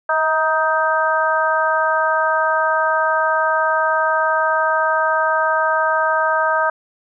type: harmonic tone with a mistuned harmonic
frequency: 313.3 Hz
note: D#4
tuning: 12 cents sharp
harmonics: 2 / 3 / 4 / 5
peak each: -20 / -20 / -20 / -20 dBFS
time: 0.09-6.7 s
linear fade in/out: 5 ms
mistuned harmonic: 2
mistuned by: +27 cents
effects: none